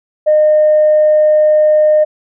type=tone; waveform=sine; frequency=611 Hz; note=D#5; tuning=32 cents flat; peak=-5 dBFS; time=0.26-2.05 s; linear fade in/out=20 ms; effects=tanh soft clip ceiling -2 dBFS